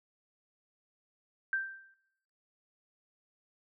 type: tone with exponential decay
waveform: sine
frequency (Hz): 1568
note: G6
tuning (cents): 0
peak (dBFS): -26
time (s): 1.53-1.94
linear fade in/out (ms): 1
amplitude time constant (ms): 89
effects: noise-tail reverb RT60 1.0 s tail -25 dB re dry